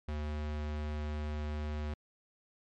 square tone, 75.2 Hz, D2, 42 cents sharp, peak -35 dBFS, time 0.08-1.94 s, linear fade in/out 5 ms, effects low-pass 4000 Hz 12 dB/octave + MP3 64 kbps

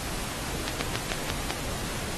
slowing click train, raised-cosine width 0.2 ms, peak -8 dBFS, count 6, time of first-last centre 0.68-1.506 s, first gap 130 ms, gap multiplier 1.12, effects pink hiss -34 dBFS RMS until 2.17 s + AAC 32 kbps

